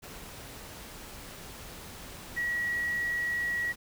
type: tone in noise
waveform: sine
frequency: 1919 Hz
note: A#6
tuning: 50 cents sharp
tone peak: -28 dBFS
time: 2.36-3.73 s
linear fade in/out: 20 ms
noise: pink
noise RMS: -45 dBFS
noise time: 0.02-3.76 s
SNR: +14 dB
effects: none